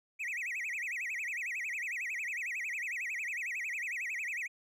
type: tone with vibrato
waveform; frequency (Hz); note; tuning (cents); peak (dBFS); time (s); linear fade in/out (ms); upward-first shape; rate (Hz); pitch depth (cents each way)
triangle; 2217; C#7; 0; -33; 0.19-4.48; 20; sine; 11; 290
effects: none